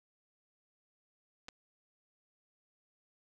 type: clicks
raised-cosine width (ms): 0.2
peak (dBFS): -29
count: 2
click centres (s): 1.484 / 1.488
effects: none